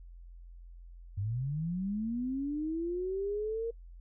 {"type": "linear sweep", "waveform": "sine", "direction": "up", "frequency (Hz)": [93.7, 466.2], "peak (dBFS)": -31, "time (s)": [1.17, 3.71], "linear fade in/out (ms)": 10, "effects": ["noise-tail reverb RT60 0.1 s tail -24 dB re dry", "added 43 Hz sine -47 dBFS peak until 4 s"]}